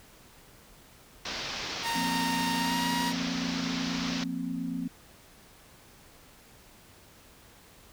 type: low-pass noise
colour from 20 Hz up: white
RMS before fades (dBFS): -36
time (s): 1.25-4.24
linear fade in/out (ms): 5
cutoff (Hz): 5700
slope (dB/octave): 48
type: tone with pitch glide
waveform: sawtooth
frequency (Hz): 925 to 952.1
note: A#5 to A#5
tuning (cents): -14 to +36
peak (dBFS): -26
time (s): 1.82-3.14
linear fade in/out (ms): 50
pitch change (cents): +50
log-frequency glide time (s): 2.58-2.85
type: chord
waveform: sine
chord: F suspended fourth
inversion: none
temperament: equal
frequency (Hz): 174.61 / 233.1 / 261.6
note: F3 / Bb3 / C4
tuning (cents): 0 / 0 / 0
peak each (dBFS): -36 / -36 / -33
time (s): 1.95-4.88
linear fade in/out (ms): 5
effects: pink hiss -55 dBFS RMS until 7.92 s